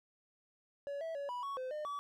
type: tone with pitch steps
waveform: triangle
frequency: 566 / 653 / 565 / 981 / 1113 / 514 / 605 / 1145 Hz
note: C#5 / E5 / C#5 / B5 / C#6 / C5 / D#5 / D6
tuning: +36 / -17 / +33 / -12 / +7 / -31 / -49 / -44 cents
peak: -36 dBFS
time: 0.87-1.99 s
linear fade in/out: 0 ms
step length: 140 ms
effects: none